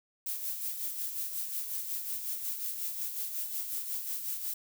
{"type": "noise with tremolo", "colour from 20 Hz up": "violet", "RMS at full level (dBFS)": -34, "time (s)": [0.26, 4.54], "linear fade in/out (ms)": 5, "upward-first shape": "sine", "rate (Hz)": 5.5, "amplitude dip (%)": 50, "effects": []}